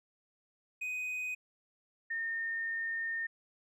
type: tone pair in turn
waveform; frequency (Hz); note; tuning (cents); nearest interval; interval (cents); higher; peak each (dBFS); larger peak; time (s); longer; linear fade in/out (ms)
triangle / sine; 2500 / 1824.8; D#7 / A#6; +8 / -37; perfect fourth; 545; first; -33 / -33; neither; 0.81-1.35 / 2.1-3.27; second; 10
effects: none